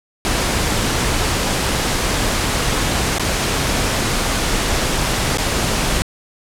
pink noise with dropouts, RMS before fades -18 dBFS, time 0.25-6.02 s, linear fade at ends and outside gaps 0 ms, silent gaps 3.184-3.196 / 5.373-5.383 s, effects low-pass 10000 Hz 12 dB/octave

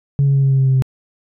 sine tone with pitch steps, 139.9 / 138.61 / 137.34 / 136.07 / 134.82 / 133.58 / 132.35 / 131.14 Hz, C#3 / C#3 / C#3 / C#3 / C#3 / C3 / C3 / C3, +16 / 0 / -16 / -32 / -48 / +36 / +20 / +4 cents, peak -9 dBFS, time 0.19-0.822 s, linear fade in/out 0 ms, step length 79 ms, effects tanh soft clip ceiling -8 dBFS

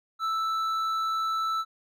sine tone with hard clipping, 1318.5 Hz, E6, in tune, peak -27 dBFS, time 0.19-1.65 s, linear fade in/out 50 ms, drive 6 dB, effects none

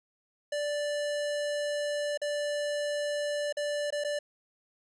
square tone with dropouts, 586 Hz, D5, 4 cents flat, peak -30 dBFS, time 0.52-4.19 s, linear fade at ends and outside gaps 5 ms, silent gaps 2.175-2.216 / 3.526-3.569 / 3.905-3.924 / 4.039-4.046 s, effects resampled to 22050 Hz

